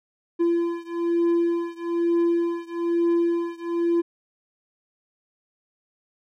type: beating tone pair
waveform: triangle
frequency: 340 / 341.1 Hz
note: F4 / F4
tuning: -46 / -41 cents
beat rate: 1.1 Hz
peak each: -21 / -22 dBFS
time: 0.39-4.02 s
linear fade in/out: 20 ms
effects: none